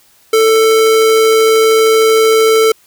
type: tone with amplitude modulation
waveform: square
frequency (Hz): 443.5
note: A4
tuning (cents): +14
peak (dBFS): -6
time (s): 0.33-2.72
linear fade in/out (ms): 5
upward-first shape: sine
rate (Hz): 121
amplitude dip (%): 25
effects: white hiss -49 dBFS RMS until 2.86 s